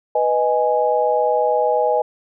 sine chord, G# minor, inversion first, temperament equal, 493.9 / 622.3 / 830.6 Hz, B4 / D#5 / G#5, 0 / 0 / 0 cents, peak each -19 dBFS, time 0.15-2.02 s, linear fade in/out 5 ms, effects none

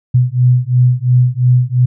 sine beating tone pair, 123.47 / 126.37 Hz, B2 / B2, 0 / +40 cents, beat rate 2.9 Hz, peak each -11 dBFS, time 0.14-1.86 s, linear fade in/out 10 ms, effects none

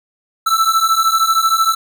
square beating tone pair, 1318.5 / 1331.5 Hz, E6 / E6, 0 / +17 cents, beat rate 13 Hz, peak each -16 / -15 dBFS, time 0.46-1.75 s, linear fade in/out 10 ms, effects none

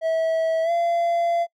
triangle tone with pitch glide, 649 to 683.6 Hz, E5 to F5, -27 to -37 cents, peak -17 dBFS, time 0.01-1.47 s, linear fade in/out 50 ms, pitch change +90 cents, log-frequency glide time 0.63-0.71 s, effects noise-tail reverb RT60 0.1 s tail -23 dB re dry

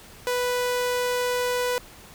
sawtooth tone, 493.9 Hz, B4, in tune, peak -19 dBFS, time 0.27-1.78 s, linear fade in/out 0 ms, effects pink hiss -47 dBFS RMS until 2.14 s

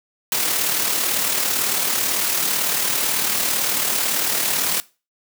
white noise with amplitude modulation, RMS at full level -19 dBFS, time 0.32-4.8 s, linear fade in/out 0 ms, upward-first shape sine, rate 38 Hz, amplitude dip 40%, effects noise-tail reverb RT60 0.3 s tail -20 dB re dry + high-pass 150 Hz 12 dB/octave

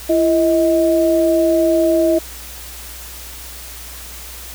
sine tone pair together, 336 / 634.3 Hz, E4 / D#5, +33 / +33 cents, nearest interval major seventh, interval 1100 cents, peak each -14 dBFS, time 0.09-2.19 s, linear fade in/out 10 ms, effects added 60 Hz sine -36 dBFS peak until 4.54 s + white hiss -34 dBFS RMS until 4.54 s

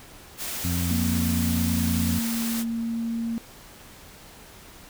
white noise, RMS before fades -32 dBFS, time 0.37-2.65 s, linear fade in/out 50 ms
harmonic tone, 87.31 Hz, F2, in tune, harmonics 1 / 2 / 3, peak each -26 / -28 / -32 dBFS, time 0.64-2.19 s, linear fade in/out 5 ms
sine tone with pitch glide, 233.1 to 229.9 Hz, A#3 to A#3, 0 to -24 cents, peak -25 dBFS, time 0.91-3.38 s, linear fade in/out 0 ms, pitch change -24 cents, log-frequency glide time 1.54-2.03 s
effects pink hiss -47 dBFS RMS until 4.89 s

